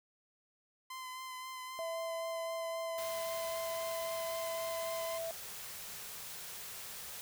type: tone with vibrato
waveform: sawtooth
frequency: 1029 Hz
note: C6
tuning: 29 cents flat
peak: -39 dBFS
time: 0.9-5.18 s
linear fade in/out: 5 ms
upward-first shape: sine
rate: 3.8 Hz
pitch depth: 19 cents each way
type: tone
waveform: sine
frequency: 659.3 Hz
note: E5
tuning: in tune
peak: -37 dBFS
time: 1.79-5.31 s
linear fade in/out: 0 ms
type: band-stop noise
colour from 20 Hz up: white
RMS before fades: -46 dBFS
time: 2.98-7.21 s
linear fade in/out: 0 ms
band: 230 to 360 Hz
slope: 96 dB/octave
effects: none

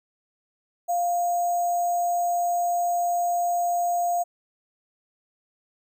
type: tone with sample-and-hold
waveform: sine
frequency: 698.5 Hz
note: F5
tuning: in tune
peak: -21 dBFS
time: 0.88-4.24 s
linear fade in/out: 20 ms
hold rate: 7350 Hz
effects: none

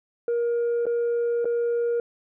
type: tone with dropouts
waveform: sine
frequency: 472.3 Hz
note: A#4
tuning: 23 cents sharp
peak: -19 dBFS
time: 0.28-2 s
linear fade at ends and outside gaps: 2 ms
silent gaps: 0.856-0.866 / 1.446-1.454 s
effects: tanh soft clip ceiling -20 dBFS

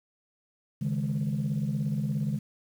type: chord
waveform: sine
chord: C# suspended second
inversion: none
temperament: equal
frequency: 138.59 / 155.56 / 207.7 Hz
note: C#3 / D#3 / G#3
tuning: 0 / 0 / 0 cents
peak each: -29 / -30 / -30 dBFS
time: 0.81-2.39 s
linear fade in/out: 10 ms
effects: tanh soft clip ceiling -21 dBFS + 9-bit

